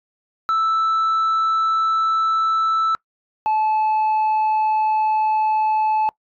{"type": "tone pair in turn", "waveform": "sine", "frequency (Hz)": [1318.5, 865.6], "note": ["E6", "A5"], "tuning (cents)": [0, -29], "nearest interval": "perfect fifth", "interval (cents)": 729, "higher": "first", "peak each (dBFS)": -13, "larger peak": "neither", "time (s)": [[0.49, 2.95], [3.46, 6.09]], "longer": "second", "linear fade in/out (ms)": 0, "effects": ["noise-tail reverb RT60 0.1 s tail -25 dB re dry", "tanh soft clip ceiling -15 dBFS"]}